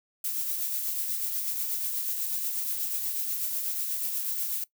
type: noise with tremolo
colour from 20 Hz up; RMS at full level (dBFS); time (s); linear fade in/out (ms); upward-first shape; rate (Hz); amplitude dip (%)
violet; -29; 0.24-4.64; 5; triangle; 8.2; 40
effects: noise-tail reverb RT60 0.1 s tail -19 dB re dry